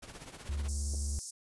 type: noise with tremolo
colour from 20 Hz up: pink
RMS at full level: -45 dBFS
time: 0.02-0.69 s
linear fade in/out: 10 ms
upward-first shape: triangle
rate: 16 Hz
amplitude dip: 75%
type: tone with vibrato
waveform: triangle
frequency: 71.5 Hz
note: D2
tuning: 46 cents flat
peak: -30 dBFS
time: 0.49-1.19 s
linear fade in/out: 0 ms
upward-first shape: triangle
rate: 19 Hz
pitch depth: 82 cents each way
type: band-pass noise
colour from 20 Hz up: white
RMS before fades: -44 dBFS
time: 0.68-1.31 s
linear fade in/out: 10 ms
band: 5200 to 9900 Hz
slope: 48 dB/octave
type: clicks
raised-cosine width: 2 ms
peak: -34 dBFS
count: 2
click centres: 0.937 / 0.947 s
effects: resampled to 24000 Hz